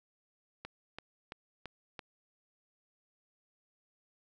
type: click train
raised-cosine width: 0.3 ms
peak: -26 dBFS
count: 5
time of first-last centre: 0.65-1.992 s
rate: 2.98 Hz
effects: none